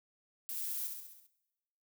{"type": "noise with echo", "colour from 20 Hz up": "violet", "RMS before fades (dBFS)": -40, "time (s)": [0.49, 0.87], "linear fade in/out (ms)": 0, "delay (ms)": 66, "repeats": 6, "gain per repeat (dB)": -4, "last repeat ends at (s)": 1.266, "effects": ["noise-tail reverb RT60 1.0 s tail -19 dB re dry"]}